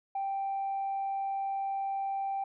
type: tone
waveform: sine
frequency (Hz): 784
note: G5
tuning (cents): 0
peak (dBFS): -29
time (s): 0.15-2.44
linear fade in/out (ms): 5
effects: tanh soft clip ceiling -27 dBFS